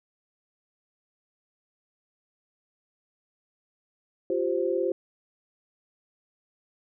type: chord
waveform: sine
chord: F suspended second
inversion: none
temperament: equal with one note detuned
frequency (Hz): 349.2 / 388.2 / 523.3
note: F4 / G4 / C5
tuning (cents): 0 / -17 / 0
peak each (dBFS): -28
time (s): 4.3-4.92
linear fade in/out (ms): 2
effects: none